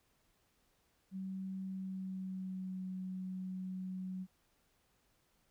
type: tone with pitch glide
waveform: sine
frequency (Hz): 190.1 to 186.19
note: F#3 to F#3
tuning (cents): +47 to +11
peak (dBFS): -39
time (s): 1.11-4.27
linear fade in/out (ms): 50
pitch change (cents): -36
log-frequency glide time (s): 1.63-2.86
effects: pink hiss -75 dBFS RMS until 5.5 s